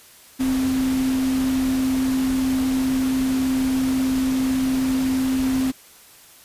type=tone in noise; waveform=sine; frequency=261.6 Hz; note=C4; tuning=in tune; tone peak=-18 dBFS; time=0.39-5.72 s; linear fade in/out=20 ms; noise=pink; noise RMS=-32 dBFS; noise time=0.39-5.72 s; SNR=+11 dB; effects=white hiss -48 dBFS RMS until 6.44 s + resampled to 32000 Hz